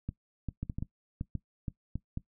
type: clicks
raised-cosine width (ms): 5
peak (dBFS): -22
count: 11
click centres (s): 0.09 / 0.487 / 0.63 / 0.698 / 0.785 / 0.825 / 1.211 / 1.353 / 1.682 / 1.956 / 2.174
effects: noise-tail reverb RT60 0.1 s tail -18 dB re dry